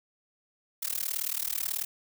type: noise with amplitude modulation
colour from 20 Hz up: blue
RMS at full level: -28 dBFS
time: 0.82-1.85 s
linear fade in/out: 10 ms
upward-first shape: sine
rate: 38.3 Hz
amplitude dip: 100%
effects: none